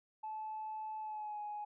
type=tone with pitch glide; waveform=sine; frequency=867 to 836 Hz; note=A5 to G#5; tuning=-26 to +11 cents; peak=-39 dBFS; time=0.23-1.65 s; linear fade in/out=10 ms; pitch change=-63 cents; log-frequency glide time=1-1.4 s; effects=tanh soft clip ceiling -35 dBFS